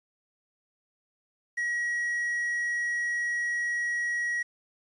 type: tone with quantisation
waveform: triangle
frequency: 1909 Hz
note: A#6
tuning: 41 cents sharp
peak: -25 dBFS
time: 1.57-4.43 s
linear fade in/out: 10 ms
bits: 9
effects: resampled to 22050 Hz